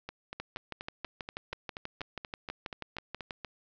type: two click trains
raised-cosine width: 0.3 ms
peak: -21 / -23 dBFS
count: 19 / 15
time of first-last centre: 0.4-3.308 / 0.09-3.447 s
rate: 6.19 / 4.17 Hz
effects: resampled to 16000 Hz + 10-bit